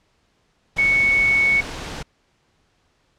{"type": "tone in noise", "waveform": "sine", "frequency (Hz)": 2217, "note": "C#7", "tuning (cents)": 0, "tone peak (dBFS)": -14, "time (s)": [0.78, 1.61], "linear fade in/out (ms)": 10, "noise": "pink", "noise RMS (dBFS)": -31, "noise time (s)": [0.76, 2.03], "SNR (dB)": 14, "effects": ["pink hiss -64 dBFS RMS until 3.18 s", "low-pass 6000 Hz 12 dB/octave"]}